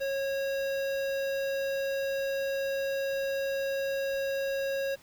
square tone with notch filter, 547 Hz, C#5, 23 cents flat, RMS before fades -31 dBFS, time 0-4.96 s, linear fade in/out 20 ms, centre 8700 Hz, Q 0.85, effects pink hiss -57 dBFS RMS until 5.02 s

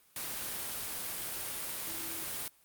sine tone in noise, 329.6 Hz, E4, in tune, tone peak -48 dBFS, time 1.87-2.24 s, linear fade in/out 2 ms, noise white, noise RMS -38 dBFS, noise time 0.16-2.48 s, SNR -13 dB, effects white hiss -65 dBFS RMS until 2.64 s + Opus 32 kbps

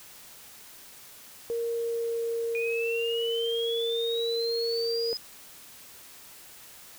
sine tone with pitch glide, 465.6 to 462.4 Hz, A#4 to A#4, -2 to -14 cents, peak -27 dBFS, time 1.5-5.13 s, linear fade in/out 0 ms, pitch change -12 cents, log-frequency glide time 1.75-2.24 s
sine exponential sweep, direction up, 2441 to 5040 Hz, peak -31 dBFS, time 2.55-5.17 s, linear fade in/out 0 ms
effects white hiss -49 dBFS RMS until 6.98 s

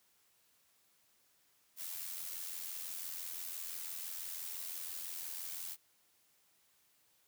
blue noise with amplitude modulation, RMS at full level -41 dBFS, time 1.76-5.77 s, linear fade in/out 50 ms, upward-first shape sine, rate 85.9 Hz, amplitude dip 55%, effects white hiss -72 dBFS RMS until 7.27 s + high-pass 60 Hz 12 dB/octave

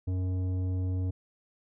sine tone with tanh clipping, 92.3 Hz, F#2, 4 cents flat, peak -29 dBFS, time 0.07-1.11 s, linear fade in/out 10 ms, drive 11 dB, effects none

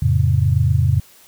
sine chord, F augmented, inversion none, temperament just, 87.31 / 109.13 / 136.42 Hz, F2 / A2 / C#3, 0 / -14 / -27 cents, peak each -17 dBFS, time 0.02-1 s, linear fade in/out 5 ms, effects white hiss -48 dBFS RMS until 1.27 s

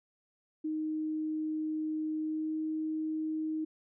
sine tone with pitch glide, 311.1 to 313.4 Hz, D#4 to D#4, 0 to +13 cents, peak -31 dBFS, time 0.64-3.65 s, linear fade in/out 10 ms, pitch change +13 cents, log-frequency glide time 2.19-2.56 s, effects none

